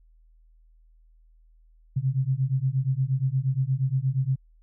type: beating tone pair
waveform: sine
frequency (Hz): 128.3 / 136.8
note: C3 / C#3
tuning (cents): -34 / -23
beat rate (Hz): 8.5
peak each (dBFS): -25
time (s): 1.96-4.36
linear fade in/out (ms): 10
effects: added 40 Hz sine -54 dBFS peak until 4.62 s